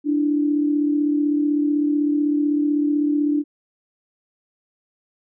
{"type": "tone pair together", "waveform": "sine", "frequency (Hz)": [293.6, 329.5], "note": ["D4", "E4"], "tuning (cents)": [0, -1], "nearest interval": "major second", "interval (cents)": 199, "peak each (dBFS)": [-17, -26], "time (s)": [0.04, 3.44], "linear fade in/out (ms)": 50, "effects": []}